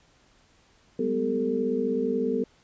sine tone cluster, 194.1 / 210.3 / 248.8 / 398.3 / 449.3 Hz, G3 / G#3 / B3 / G4 / A4, -17 / +22 / +13 / +28 / +36 cents, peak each -34 / -36 / -28 / -31 / -27 dBFS, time 0.99-2.44 s, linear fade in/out 5 ms, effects pink hiss -61 dBFS RMS until 2.63 s + resampled to 16000 Hz

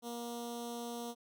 10% pulse tone with notch filter, 236.8 Hz, A#3, 27 cents sharp, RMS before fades -42 dBFS, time 0.02-1.15 s, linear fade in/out 50 ms, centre 1700 Hz, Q 0.54, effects none

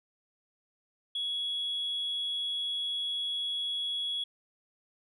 sine tone, 3352 Hz, G#7, 15 cents sharp, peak -29 dBFS, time 1.15-4.24 s, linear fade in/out 5 ms, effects tanh soft clip ceiling -27 dBFS

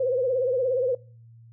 sine tone with vibrato, 509 Hz, C5, 48 cents flat, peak -21 dBFS, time 0-0.95 s, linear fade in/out 5 ms, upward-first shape sine, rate 17 Hz, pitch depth 100 cents each way, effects noise-tail reverb RT60 0.4 s tail -23 dB re dry + added 115 Hz sine -47 dBFS peak until 1.52 s

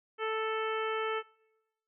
harmonic tone, 440 Hz, A4, in tune, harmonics 1 / 2 / 3 / 4 / 5 / 6 / 7, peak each -33 / -40 / -36 / -42 / -42 / -45 / -45 dBFS, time 0.18-1.23 s, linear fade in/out 50 ms, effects noise-tail reverb RT60 1.0 s tail -25 dB re dry

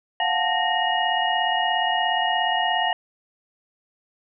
sine tone cluster, 704 / 741 / 878 / 1852 / 2880 Hz, F5 / F#5 / A5 / A#6 / F#7, +14 / +2 / -4 / -12 / -47 cents, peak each -26 dBFS, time 0.2-2.93 s, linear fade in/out 2 ms, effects none

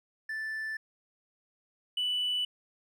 triangle tone pair in turn, 1760 / 2972 Hz, A6 / F#7, 0 / +7 cents, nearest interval major sixth, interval 907 cents, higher second, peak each -31 / -25 dBFS, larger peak second, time 0.29-0.77 / 1.97-2.45 s, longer neither, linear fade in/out 5 ms, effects tanh soft clip ceiling -24 dBFS

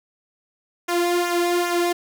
sawtooth tone with flanger, 349.2 Hz, F4, in tune, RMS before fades -21 dBFS, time 0.88-1.93 s, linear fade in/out 10 ms, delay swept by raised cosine 0.22 to 2.22 ms, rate 2.5 Hz, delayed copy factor -0.65, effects none

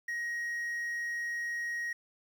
triangle tone with quantisation, 1886 Hz, A#6, 20 cents sharp, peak -31 dBFS, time 0.08-1.93 s, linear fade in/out 5 ms, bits 10, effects none

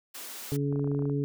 white high-pass noise, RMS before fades -41 dBFS, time 0.14-0.57 s, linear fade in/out 10 ms, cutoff 220 Hz, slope 48 dB/octave
harmonic tone, 141.9 Hz, C#3, 41 cents sharp, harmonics 1 / 2 / 3, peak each -28 / -31 / -33 dBFS, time 0.52-1.24 s, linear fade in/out 0 ms
clicks, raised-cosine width 1 ms, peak -30 dBFS, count 11, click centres 0.726 / 0.759 / 0.795 / 0.844 / 0.875 / 0.916 / 0.948 / 0.992 / 1.023 / 1.055 / 1.097 s
effects none

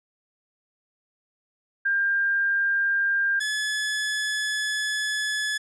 sine / sawtooth tone pair in turn, 1598 / 1711.9 Hz, G6 / A6, +33 / -48 cents, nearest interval minor second, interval 119 cents, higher second, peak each -20 / -21 dBFS, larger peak first, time 1.85-3.4 / 3.4-5.58 s, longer second, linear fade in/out 10 ms, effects resampled to 22050 Hz

